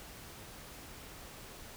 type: silence
effects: pink hiss -50 dBFS RMS until 1.76 s